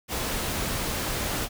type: noise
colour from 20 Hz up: pink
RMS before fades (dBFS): -29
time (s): 0.08-1.49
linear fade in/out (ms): 50
effects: none